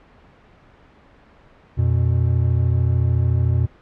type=tone pair together; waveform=triangle; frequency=87.14 / 120.7 Hz; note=F2 / B2; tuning=-3 / -39 cents; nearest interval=tritone; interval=564 cents; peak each=-16 dBFS; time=1.77-3.67 s; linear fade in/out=20 ms; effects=pink hiss -50 dBFS RMS until 3.81 s + low-pass 2000 Hz 12 dB/octave